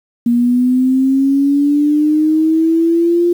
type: linear sweep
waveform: sine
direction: up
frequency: 235.9 to 349.6 Hz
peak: -9 dBFS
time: 0.26-3.33 s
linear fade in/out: 5 ms
effects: 7-bit